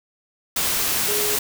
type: tone in noise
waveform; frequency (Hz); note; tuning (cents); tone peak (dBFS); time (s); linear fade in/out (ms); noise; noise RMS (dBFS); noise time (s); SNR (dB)
sine; 417.5; G#4; +9; -26; 1.08-1.36; 5; white; -22; 0.56-1.39; -7
effects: none